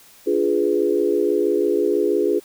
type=chord; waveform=sine; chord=D diminished seventh; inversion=none; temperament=equal; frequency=293.7 / 349.2 / 415.3 / 493.9 Hz; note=D4 / F4 / Ab4 / Cb5; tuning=0 / 0 / 0 / 0 cents; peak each=-25 / -21 / -19 / -25 dBFS; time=0.26-2.4 s; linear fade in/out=20 ms; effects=white hiss -49 dBFS RMS until 2.44 s